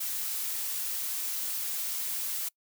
blue noise, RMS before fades -33 dBFS, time 0-2.49 s, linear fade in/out 10 ms, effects noise-tail reverb RT60 0.1 s tail -25 dB re dry

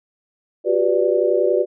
sine chord, G major seventh, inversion third, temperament equal with one note detuned, 361.1 / 392 / 493.9 / 587.3 Hz, F#4 / G4 / B4 / D5, -42 / 0 / 0 / 0 cents, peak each -20 dBFS, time 0.64-1.66 s, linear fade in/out 50 ms, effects none

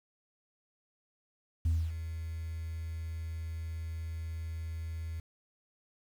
sine tone with ADSR envelope, 81.6 Hz, E2, 17 cents flat, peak -22 dBFS, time 1.65-5.2 s, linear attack 8 ms, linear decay 250 ms, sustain -13 dB, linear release 4 ms, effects tanh soft clip ceiling -24 dBFS + 9-bit

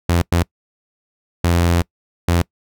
sawtooth tone bursts at uneven times, 86 Hz, F2, 26 cents flat, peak -9 dBFS, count 4, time 0.09-0.22 / 0.32-0.43 / 1.44-1.82 / 2.28-2.42 s, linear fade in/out 5 ms, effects noise-tail reverb RT60 0.1 s tail -25 dB re dry

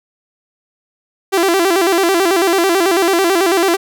sawtooth tone with vibrato, 362.6 Hz, F#4, 35 cents flat, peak -7 dBFS, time 1.32-3.77 s, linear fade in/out 20 ms, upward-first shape square, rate 9.1 Hz, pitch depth 120 cents each way, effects none

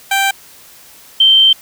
15% pulse / sine tone pair in turn, 784 / 3125 Hz, G5 / G7, 0 / -6 cents, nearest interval 2 octaves, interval 2394 cents, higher second, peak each -5 dBFS, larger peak neither, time 0.11-0.31 / 1.2-1.53 s, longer second, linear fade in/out 5 ms, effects white hiss -41 dBFS RMS until 1.61 s

